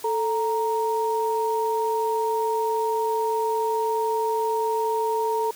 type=tone pair together; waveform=sine; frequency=440 / 932.3 Hz; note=A4 / A#5; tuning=0 / 0 cents; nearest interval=octave + minor second; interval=1300 cents; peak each=-24 dBFS; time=0.04-5.51 s; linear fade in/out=5 ms; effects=white hiss -44 dBFS RMS until 5.55 s + high-pass 100 Hz 12 dB/octave